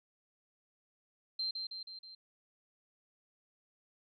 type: tone with echo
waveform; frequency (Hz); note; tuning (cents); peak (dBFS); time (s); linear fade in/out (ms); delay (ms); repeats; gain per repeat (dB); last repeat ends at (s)
sine; 4140; C8; -19; -33; 1.39-1.51; 5; 160; 4; -4; 2.15
effects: none